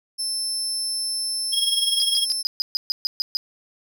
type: tone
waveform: 30% pulse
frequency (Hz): 5300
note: E8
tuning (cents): +9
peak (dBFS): -20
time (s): 0.18-2.43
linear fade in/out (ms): 20
type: tone with tremolo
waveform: square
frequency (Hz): 3287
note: G#7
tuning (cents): -19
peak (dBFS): -18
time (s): 1.52-2.26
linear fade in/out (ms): 20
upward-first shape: sine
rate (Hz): 20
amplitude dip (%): 75
type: tone bursts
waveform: triangle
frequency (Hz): 4978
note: D#8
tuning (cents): 0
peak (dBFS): -18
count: 10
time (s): 2-3.37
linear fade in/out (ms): 0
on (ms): 20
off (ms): 130
effects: none